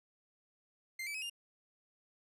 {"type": "tone with pitch steps", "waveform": "40% pulse", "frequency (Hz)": [2093, 2309, 2547, 2810], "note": ["C7", "D7", "D#7", "F7"], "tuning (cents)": [0, -30, 40, 10], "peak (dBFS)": -38, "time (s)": [0.99, 1.298], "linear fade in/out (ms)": 5, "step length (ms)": 77, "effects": ["resampled to 32000 Hz"]}